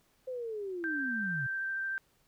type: linear sweep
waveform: sine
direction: down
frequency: 523.3 to 123.47 Hz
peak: -35 dBFS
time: 0.27-1.47 s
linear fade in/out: 10 ms
type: tone with vibrato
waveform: sine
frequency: 1568 Hz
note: G6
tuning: in tune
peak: -32 dBFS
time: 0.84-1.98 s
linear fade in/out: 0 ms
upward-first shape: triangle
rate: 13 Hz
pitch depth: 12 cents each way
effects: pink hiss -70 dBFS RMS until 2.27 s